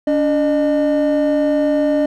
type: tone pair together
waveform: triangle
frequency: 286.6 / 607.3 Hz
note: D4 / D#5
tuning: -42 / -42 cents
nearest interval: octave + minor second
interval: 1300 cents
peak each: -13 dBFS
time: 0.07-2.06 s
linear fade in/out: 5 ms
effects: tanh soft clip ceiling -7 dBFS